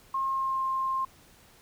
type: tone with pitch glide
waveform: sine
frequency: 1071 to 1058.7 Hz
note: C6 to C6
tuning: +40 to +20 cents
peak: -26 dBFS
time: 0.14-1.05 s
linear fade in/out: 5 ms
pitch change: -20 cents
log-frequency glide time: 0.31-0.63 s
effects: pink hiss -57 dBFS RMS until 1.61 s